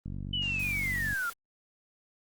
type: click train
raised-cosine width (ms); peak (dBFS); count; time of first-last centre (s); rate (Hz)
5; -26; 52; 0.06-1.129; 47.7
type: linear sweep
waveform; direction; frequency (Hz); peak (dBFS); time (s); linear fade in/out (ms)
sine; down; 3020 to 1350; -29; 0.33-1.3; 5
type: noise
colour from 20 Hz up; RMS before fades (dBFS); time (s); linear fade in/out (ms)
white; -45; 0.42-1.33; 2
effects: Opus 24 kbps